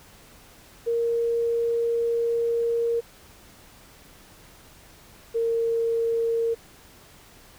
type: tone pair in turn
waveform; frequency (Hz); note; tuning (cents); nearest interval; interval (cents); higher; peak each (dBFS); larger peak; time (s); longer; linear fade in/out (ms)
sine; 466.2 / 459.8; A#4 / A#4; 0 / -24; unison; 24; first; -21; neither; 0.86-3.01 / 5.34-6.55; first; 20
effects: pink hiss -51 dBFS RMS until 7.58 s